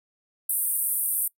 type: band-pass noise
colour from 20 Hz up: white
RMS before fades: -26 dBFS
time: 0.49-1.28 s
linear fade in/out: 5 ms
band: 8700 to 15000 Hz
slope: 96 dB/octave
effects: noise-tail reverb RT60 0.1 s tail -23 dB re dry